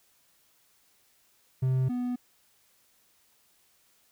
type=tone pair in turn; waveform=triangle; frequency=130 / 246.7 Hz; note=C3 / B3; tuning=-11 / -2 cents; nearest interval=major seventh; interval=1109 cents; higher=second; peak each=-21 / -26 dBFS; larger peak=first; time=1.62-1.89 / 1.89-2.16 s; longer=neither; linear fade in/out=10 ms; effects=white hiss -66 dBFS RMS until 4.11 s

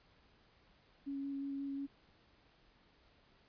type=tone with vibrato; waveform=sine; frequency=277.2 Hz; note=C#4; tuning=in tune; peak=-38 dBFS; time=1.06-1.87 s; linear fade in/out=20 ms; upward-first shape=square; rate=5.6 Hz; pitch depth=9 cents each way; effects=pink hiss -68 dBFS RMS until 3.48 s + resampled to 11025 Hz

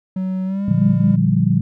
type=tone with pitch glide; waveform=triangle; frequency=187.2 to 200.6 Hz; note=F#3 to G3; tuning=+20 to +40 cents; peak=-17 dBFS; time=0.16-1.16 s; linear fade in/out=5 ms; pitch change=+120 cents; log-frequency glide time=0.45-0.64 s
type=chord; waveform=sine; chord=G minor seventh; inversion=first; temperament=equal; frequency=116.54 / 146.83 / 174.61 / 196 Hz; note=Bb2 / D3 / F3 / G3; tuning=0 / 0 / 0 / 0 cents; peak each=-19 / -19 / -17 / -18 dBFS; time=0.68-1.61 s; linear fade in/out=5 ms
effects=none

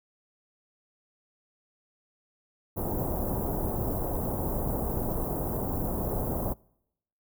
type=band-stop noise; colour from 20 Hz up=pink; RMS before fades=-30 dBFS; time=2.76-6.54 s; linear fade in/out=20 ms; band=850 to 14000 Hz; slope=24 dB/octave; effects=noise-tail reverb RT60 0.8 s tail -26 dB re dry

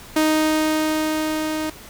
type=tone with level ramp; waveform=sawtooth; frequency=311.1 Hz; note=D#4; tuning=in tune; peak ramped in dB=-11 to -19 dBFS; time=0.16-1.7 s; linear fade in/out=5 ms; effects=pink hiss -41 dBFS RMS until 1.89 s

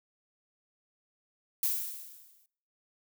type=noise with exponential decay; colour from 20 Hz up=violet; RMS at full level=-27 dBFS; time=1.63-2.46 s; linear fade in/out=2 ms; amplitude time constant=180 ms; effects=noise-tail reverb RT60 0.7 s tail -24 dB re dry

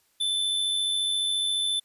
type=tone with amplitude modulation; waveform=square; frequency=3520 Hz; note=A7; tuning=in tune; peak=-23 dBFS; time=0.2-1.8 s; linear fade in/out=10 ms; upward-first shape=sine; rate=94.4 Hz; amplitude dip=35%; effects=white hiss -67 dBFS RMS until 1.84 s + resampled to 32000 Hz

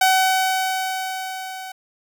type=tone with level ramp; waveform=sawtooth; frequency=755 Hz; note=F#5; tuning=35 cents sharp; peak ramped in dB=-9 to -28 dBFS; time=0.01-1.72 s; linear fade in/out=5 ms; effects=none

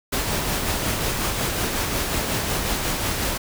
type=noise with tremolo; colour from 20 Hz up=pink; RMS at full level=-23 dBFS; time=0.12-3.38 s; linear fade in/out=10 ms; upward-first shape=sine; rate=5.5 Hz; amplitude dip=30%; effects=none

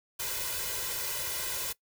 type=noise with comb filter; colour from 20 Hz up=white; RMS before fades=-34 dBFS; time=0.19-1.73 s; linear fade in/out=10 ms; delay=2 ms; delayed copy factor=+1; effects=noise-tail reverb RT60 0.1 s tail -20 dB re dry

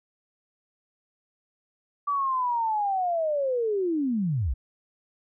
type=linear sweep; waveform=sine; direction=down; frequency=1162 to 50.6 Hz; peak=-23 dBFS; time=2.07-4.54 s; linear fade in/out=10 ms; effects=none

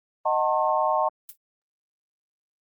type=chord; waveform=sine; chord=D# diminished seventh; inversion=none; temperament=just; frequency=622.3 / 746.7 / 896 / 1075.3 Hz; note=D#5 / F#5 / A5 / C6; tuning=0 / +16 / +31 / +47 cents; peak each=-25 / -27 / -25 / -26 dBFS; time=0.25-1.09 s; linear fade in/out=10 ms
type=noise with exponential decay; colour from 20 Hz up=violet; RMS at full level=-34 dBFS; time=1.29-1.37 s; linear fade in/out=1 ms; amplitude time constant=16 ms
effects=Opus 24 kbps

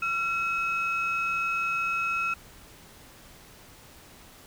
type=tone pair together; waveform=sine; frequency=1363 / 2563 Hz; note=F6 / E7; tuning=-43 / -49 cents; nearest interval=major seventh; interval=1094 cents; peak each=-27 dBFS; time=0.02-2.34 s; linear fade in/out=5 ms; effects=tanh soft clip ceiling -20 dBFS + pink hiss -51 dBFS RMS until 4.46 s

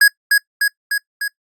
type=tone with echo; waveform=square; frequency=1661.2 Hz; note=G#6; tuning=in tune; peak=-7 dBFS; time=0.01-0.08 s; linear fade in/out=5 ms; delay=300 ms; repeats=4; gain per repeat=-3 dB; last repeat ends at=1.28 s; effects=noise-tail reverb RT60 0.1 s tail -23 dB re dry + Opus 48 kbps

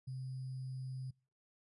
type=tone with sample-and-hold; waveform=sine; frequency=130.4 Hz; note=C3; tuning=5 cents flat; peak=-40 dBFS; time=0.07-1.11 s; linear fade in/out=10 ms; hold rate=4900 Hz; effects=noise-tail reverb RT60 0.4 s tail -26 dB re dry + resampled to 24000 Hz

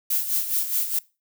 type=noise with tremolo; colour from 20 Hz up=violet; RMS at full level=-22 dBFS; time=0.1-0.99 s; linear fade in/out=5 ms; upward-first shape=sine; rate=4.8 Hz; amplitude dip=65%; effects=noise-tail reverb RT60 0.3 s tail -23 dB re dry

